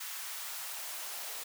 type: noise with high-pass filter sweep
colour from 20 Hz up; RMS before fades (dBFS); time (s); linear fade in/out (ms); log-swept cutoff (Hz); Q
white; -41; 0-1.44; 10; 1200 to 550; 1.2
effects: none